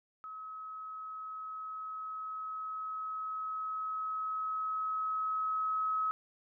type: tone with level ramp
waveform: sine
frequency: 1281 Hz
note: E6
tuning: 50 cents flat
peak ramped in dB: -42 to -29 dBFS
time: 0.24-6.11 s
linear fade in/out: 0 ms
effects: none